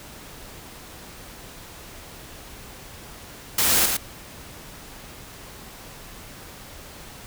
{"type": "noise with echo", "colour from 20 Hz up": "white", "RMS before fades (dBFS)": -20, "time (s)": [3.58, 3.86], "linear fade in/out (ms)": 5, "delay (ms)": 110, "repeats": 1, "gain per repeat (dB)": -4, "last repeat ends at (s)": 3.97, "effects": ["pink hiss -42 dBFS RMS until 7.26 s"]}